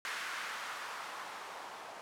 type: noise with low-pass filter sweep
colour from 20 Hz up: violet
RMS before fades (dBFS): -43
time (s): 0.05-2.01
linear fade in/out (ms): 0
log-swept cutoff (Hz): 1600 to 770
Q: 1.6
effects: none